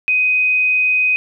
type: tone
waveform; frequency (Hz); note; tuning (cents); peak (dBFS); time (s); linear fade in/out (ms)
sine; 2506; D#7; +12; -12; 0.08-1.16; 0
effects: none